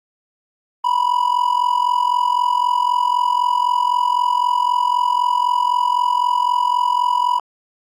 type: tone with amplitude modulation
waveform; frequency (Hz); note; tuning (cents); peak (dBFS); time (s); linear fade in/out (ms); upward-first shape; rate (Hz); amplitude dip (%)
triangle; 981; B5; -12; -9; 0.84-7.39; 10; sine; 43.9; 80
effects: Opus 48 kbps